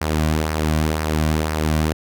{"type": "tone with flanger", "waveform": "sawtooth", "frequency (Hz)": 77.78, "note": "D#2", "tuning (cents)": 0, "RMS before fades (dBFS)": -20, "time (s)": [0.01, 1.93], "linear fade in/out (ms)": 5, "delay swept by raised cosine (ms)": [0.27, 2.37], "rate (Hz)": 2, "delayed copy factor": -0.5, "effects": []}